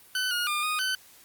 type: tone with pitch steps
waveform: 20% pulse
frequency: 1509 / 1435 / 1206 / 1239 / 1518 Hz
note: F#6 / F6 / D6 / D#6 / F#6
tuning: +34 / +47 / +46 / -8 / +44 cents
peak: -21 dBFS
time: 0.15-0.95 s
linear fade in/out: 2 ms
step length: 160 ms
effects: white hiss -54 dBFS RMS until 1.24 s + Opus 32 kbps